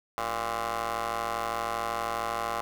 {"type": "ring-modulated tone", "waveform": "15% pulse", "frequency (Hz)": 112.7, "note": "A2", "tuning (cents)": 42, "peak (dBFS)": -20, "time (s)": [0.18, 2.61], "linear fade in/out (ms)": 0, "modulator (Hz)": 924, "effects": ["10-bit"]}